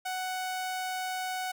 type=tone; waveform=sawtooth; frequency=743 Hz; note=F#5; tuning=7 cents sharp; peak=-28 dBFS; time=0.05-1.52 s; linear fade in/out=10 ms; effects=none